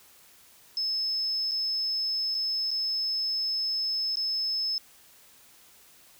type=tone with dropouts; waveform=sine; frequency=5220 Hz; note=E8; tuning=18 cents flat; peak=-26 dBFS; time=0.77-4.78 s; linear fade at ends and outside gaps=1 ms; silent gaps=1.512-1.517 / 2.345-2.349 / 2.707-2.713 / 4.156-4.17 s; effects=white hiss -56 dBFS RMS until 6.19 s